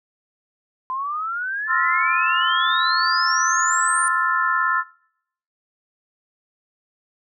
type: exponential sweep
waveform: sine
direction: up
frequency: 1021 to 9310 Hz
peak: -23 dBFS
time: 0.9-4.08 s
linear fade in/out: 0 ms
type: chord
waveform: sine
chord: F major seventh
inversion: second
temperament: equal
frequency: 1046.5 / 1318.5 / 1396.9 / 1760 Hz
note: C6 / E6 / F6 / A6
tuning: 0 / 0 / 0 / 0 cents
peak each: -23 dBFS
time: 1.67-4.84 s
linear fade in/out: 50 ms
effects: noise-tail reverb RT60 0.7 s tail -23 dB re dry